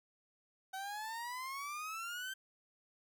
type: exponential sweep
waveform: 30% pulse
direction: up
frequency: 755 to 1568 Hz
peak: -38 dBFS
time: 0.73-2.34 s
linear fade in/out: 10 ms
effects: none